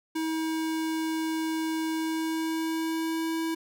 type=tone with pitch glide; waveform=square; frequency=320 to 325.8 Hz; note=D#4 to E4; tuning=+49 to -20 cents; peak=-28 dBFS; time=0.15-3.55 s; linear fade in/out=10 ms; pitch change=+31 cents; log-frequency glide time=1.92-3.42 s; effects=none